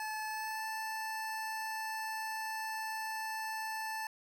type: tone with pitch glide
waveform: 25% pulse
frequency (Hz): 865 to 878.6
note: A5 to A5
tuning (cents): -30 to -3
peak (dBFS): -33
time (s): 0-4.07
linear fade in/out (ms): 2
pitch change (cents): +27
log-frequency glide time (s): 0.27-0.64
effects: none